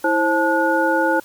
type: tone cluster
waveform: sine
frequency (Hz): 328.3 / 531 / 871 / 1451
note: E4 / C5 / A5 / F#6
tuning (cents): -7 / +25 / -18 / -34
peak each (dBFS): -20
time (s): 0.04-1.2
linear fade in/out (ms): 5
effects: white hiss -46 dBFS RMS until 1.24 s + MP3 96 kbps